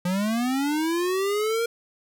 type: linear sweep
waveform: square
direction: up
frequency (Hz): 174.61 to 470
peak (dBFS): -23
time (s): 0.05-1.66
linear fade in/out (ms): 5
effects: none